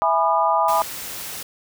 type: chord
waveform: sine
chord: E major seventh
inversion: none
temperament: equal with one note detuned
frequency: 659.3 / 830.6 / 987.8 / 1212.6 Hz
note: E5 / G#5 / B5 / D#6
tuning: 0 / 0 / 0 / -45 cents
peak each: -22 / -21 / -20 / -22 dBFS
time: 0.02-0.82 s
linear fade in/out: 0 ms
type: noise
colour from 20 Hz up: white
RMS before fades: -32 dBFS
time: 0.68-1.43 s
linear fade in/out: 5 ms
effects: none